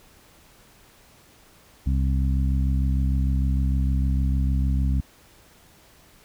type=harmonic tone; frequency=66.6 Hz; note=C2; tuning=31 cents sharp; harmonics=1 / 2 / 3 / 4; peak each=-20 / -27 / -31 / -34 dBFS; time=1.86-5.01 s; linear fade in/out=10 ms; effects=pink hiss -54 dBFS RMS until 6.24 s